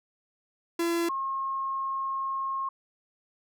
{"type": "tone pair in turn", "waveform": ["45% pulse", "sine"], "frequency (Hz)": [338.7, 1077.6], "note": ["E4", "C#6"], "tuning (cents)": [47, -49], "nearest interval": "octave + minor sixth", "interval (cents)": 2004, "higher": "second", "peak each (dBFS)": [-25, -28], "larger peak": "first", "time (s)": [[0.79, 1.09], [1.09, 2.69]], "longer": "second", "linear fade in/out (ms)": 5, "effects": []}